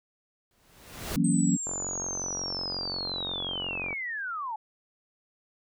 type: noise with exponential growth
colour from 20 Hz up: pink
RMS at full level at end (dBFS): -31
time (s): 0.51-1.16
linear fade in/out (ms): 1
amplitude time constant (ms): 140
type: chord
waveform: sine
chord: F# dominant seventh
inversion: third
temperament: equal with one note detuned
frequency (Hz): 163.77 / 185 / 233.1 / 277.2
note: E3 / F#3 / A#3 / C#4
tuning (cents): -11 / 0 / 0 / 0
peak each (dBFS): -27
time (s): 1.16-1.57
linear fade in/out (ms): 10
type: linear sweep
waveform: sine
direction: down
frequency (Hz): 8280 to 830.6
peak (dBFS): -31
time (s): 1.24-4.56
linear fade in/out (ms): 5
type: click train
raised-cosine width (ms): 1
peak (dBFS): -23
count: 104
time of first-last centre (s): 1.67-3.929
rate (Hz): 45.6
effects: none